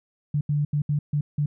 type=tone bursts at uneven times; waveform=sine; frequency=146.83 Hz; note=D3; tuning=in tune; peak=-20 dBFS; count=6; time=0.34-0.41 / 0.49-0.65 / 0.73-0.82 / 0.89-0.99 / 1.13-1.21 / 1.38-1.46 s; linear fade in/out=5 ms; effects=none